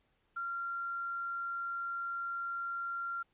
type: tone with quantisation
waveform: sine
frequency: 1380 Hz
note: F6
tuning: 21 cents flat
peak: -35 dBFS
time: 0.36-3.23 s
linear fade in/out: 10 ms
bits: 10
effects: pink hiss -75 dBFS RMS until 3.33 s + resampled to 8000 Hz